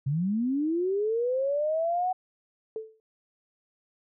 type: linear sweep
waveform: sine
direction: up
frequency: 129.5 to 750 Hz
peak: -24 dBFS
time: 0.06-2.13 s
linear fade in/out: 10 ms
type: tone with exponential decay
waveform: sine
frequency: 440 Hz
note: A4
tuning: in tune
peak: -28 dBFS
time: 2.76-3 s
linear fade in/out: 1 ms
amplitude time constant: 52 ms
effects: none